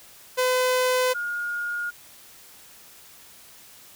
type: tone pair in turn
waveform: sawtooth / sine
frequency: 507 / 1426.6 Hz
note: B4 / F6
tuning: +45 / +36 cents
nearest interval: octave + tritone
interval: 1791 cents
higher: second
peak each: -16 / -26 dBFS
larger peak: first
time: 0.37-1.14 / 1.14-1.91 s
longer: neither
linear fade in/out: 20 ms
effects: white hiss -49 dBFS RMS until 3.95 s